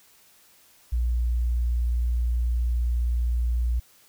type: tone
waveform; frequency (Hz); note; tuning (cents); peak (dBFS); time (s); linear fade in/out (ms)
sine; 59.6; A#1; +39; -21; 0.92-3.8; 10
effects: white hiss -57 dBFS RMS until 4.08 s